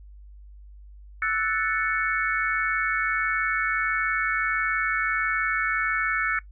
sine chord, F# minor seventh, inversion third, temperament equal, 1318.5 / 1480 / 1760 / 2217 Hz, E6 / F#6 / A6 / C#7, 0 / 0 / 0 / 0 cents, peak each -28 dBFS, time 1.22-6.39 s, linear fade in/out 2 ms, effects noise-tail reverb RT60 0.1 s tail -19 dB re dry + added 50 Hz sine -43 dBFS peak until 6.51 s

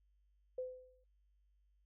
sine tone with exponential decay, 509 Hz, C5, 48 cents flat, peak -36 dBFS, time 0.58-1.04 s, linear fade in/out 5 ms, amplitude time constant 100 ms, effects noise-tail reverb RT60 0.1 s tail -19 dB re dry + added 50 Hz sine -70 dBFS peak until 1.85 s

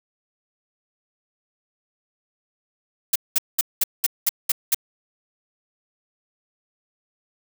blue noise bursts, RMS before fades -18 dBFS, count 8, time 3.13-4.746 s, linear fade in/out 5 ms, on 27 ms, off 200 ms, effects none

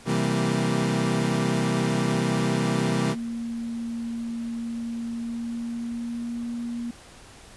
30% pulse chord, C dominant seventh, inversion none, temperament equal with one note detuned, 130.81 / 164.81 / 194.76 / 233.1 Hz, C3 / E3 / G3 / Bb3, 0 / 0 / -11 / 0 cents, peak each -25 dBFS, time 0.05-3.16 s, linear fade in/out 50 ms
sine tone with pitch glide, 232.5 to 236.6 Hz, A#3 to A#3, -4 to +26 cents, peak -28 dBFS, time 3.08-6.91 s, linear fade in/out 5 ms, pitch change +30 cents, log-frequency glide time 5.04-6.5 s
effects pink hiss -48 dBFS RMS until 7.56 s + resampled to 24000 Hz

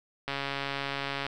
click train, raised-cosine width 0.3 ms, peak -16 dBFS, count 138, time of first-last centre 0.28-1.266 s, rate 139 Hz, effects none

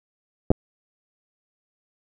clicks, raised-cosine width 2 ms, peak -4 dBFS, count 2, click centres 0.505 / 0.515 s, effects none

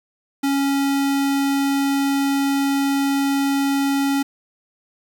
square tone, 277.2 Hz, C#4, in tune, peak -18 dBFS, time 0.43-4.23 s, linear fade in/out 10 ms, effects 8-bit

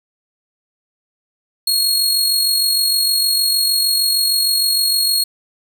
sawtooth tone with amplitude modulation, 4300 Hz, C8, 47 cents sharp, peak -9 dBFS, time 1.67-5.24 s, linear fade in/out 5 ms, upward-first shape sine, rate 46.5 Hz, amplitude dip 40%, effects none

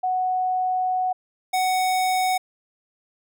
sine / square tone pair in turn, 740 / 744.1 Hz, F#5 / F#5, 0 / +10 cents, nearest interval unison, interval 10 cents, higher second, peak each -20 dBFS, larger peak neither, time 0.03-1.13 / 1.53-2.38 s, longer first, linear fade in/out 10 ms, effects none

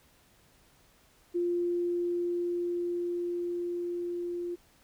sine tone with level ramp, 349.2 Hz, F4, in tune, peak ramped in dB -26 to -32 dBFS, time 1.34-4.56 s, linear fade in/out 20 ms, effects pink hiss -63 dBFS RMS until 4.83 s

